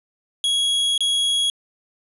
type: tone with dropouts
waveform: 45% pulse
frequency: 3322 Hz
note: G#7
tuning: in tune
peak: -17 dBFS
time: 0.44-1.5 s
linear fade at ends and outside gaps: 1 ms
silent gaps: 0.978-1.006 s
effects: resampled to 24000 Hz + 9-bit